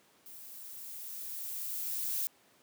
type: noise with level ramp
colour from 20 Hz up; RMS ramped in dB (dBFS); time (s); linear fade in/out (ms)
violet; -50 to -33; 0.26-2.27; 0
effects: pink hiss -65 dBFS RMS until 2.62 s + high-pass 200 Hz 12 dB/octave